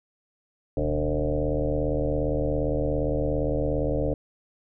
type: tone with frequency modulation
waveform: sine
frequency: 294.6 Hz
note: D4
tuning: 6 cents sharp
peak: -22 dBFS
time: 0.77-4.14 s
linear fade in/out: 2 ms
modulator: 77.4 Hz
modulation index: 4
effects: none